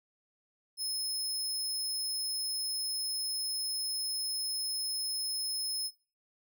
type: tone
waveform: 25% pulse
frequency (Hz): 5180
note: E8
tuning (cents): -31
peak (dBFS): -27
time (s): 0.77-5.91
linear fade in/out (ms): 50
effects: noise-tail reverb RT60 0.3 s tail -17 dB re dry